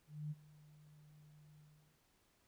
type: tone with ADSR envelope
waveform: sine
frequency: 150.5 Hz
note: D3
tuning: 43 cents sharp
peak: -39 dBFS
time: 0.07-1.99 s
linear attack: 240 ms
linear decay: 33 ms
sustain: -21 dB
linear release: 390 ms
effects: pink hiss -75 dBFS RMS until 2.47 s